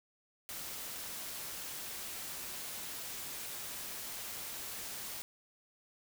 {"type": "noise", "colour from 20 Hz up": "white", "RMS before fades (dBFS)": -43, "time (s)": [0.49, 5.22], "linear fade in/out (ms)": 0, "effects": []}